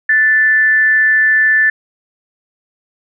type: tone with amplitude modulation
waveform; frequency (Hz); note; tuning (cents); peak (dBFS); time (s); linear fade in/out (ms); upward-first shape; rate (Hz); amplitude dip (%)
sine; 1760; A6; 0; -6; 0.09-1.7; 5; sine; 278; 40
effects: none